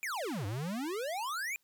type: exponential two-way sweep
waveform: square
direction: down then up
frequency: 2472 to 94.7 to 2472 Hz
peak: -35 dBFS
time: 0.03-1.56 s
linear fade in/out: 0 ms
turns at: 0.46 s
effects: white hiss -75 dBFS RMS until 1.63 s